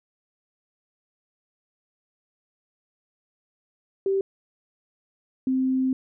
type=tone pair in turn; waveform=sine; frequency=389 / 260.7 Hz; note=G4 / C4; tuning=-13 / -6 cents; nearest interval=perfect fifth; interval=693 cents; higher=first; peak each=-20 dBFS; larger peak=neither; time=4.06-4.21 / 5.47-5.93 s; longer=second; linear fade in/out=2 ms; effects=none